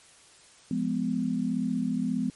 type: chord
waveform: sine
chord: F diminished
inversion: none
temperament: just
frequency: 174.61 / 209.5 / 251.4 Hz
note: F3 / Ab3 / Cb4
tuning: 0 / +15 / +31 cents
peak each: -32 / -30 / -28 dBFS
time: 0.71-2.3 s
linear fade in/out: 2 ms
effects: white hiss -55 dBFS RMS until 2.35 s + MP3 48 kbps